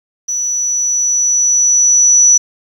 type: tone with level ramp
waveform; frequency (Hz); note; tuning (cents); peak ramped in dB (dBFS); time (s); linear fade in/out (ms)
sine; 5920; F#8; 0; -15 to -4; 0.28-2.38; 10
effects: 7-bit